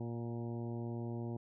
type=harmonic tone with a mistuned harmonic; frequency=117.4 Hz; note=A#2; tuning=13 cents sharp; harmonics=1 / 2 / 3 / 4 / 5 / 6 / 7 / 8; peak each=-40 / -43 / -45 / -53 / -54 / -56 / -57 / -60 dBFS; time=0-1.37 s; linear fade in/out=5 ms; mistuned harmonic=6; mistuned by=+20 cents; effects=none